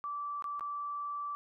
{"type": "tone with dropouts", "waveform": "sine", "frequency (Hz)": 1162, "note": "D6", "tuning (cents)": -19, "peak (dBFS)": -35, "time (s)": [0.04, 1.35], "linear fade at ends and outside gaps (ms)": 0, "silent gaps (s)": [[0.423, 0.442], [0.595, 0.608]], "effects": []}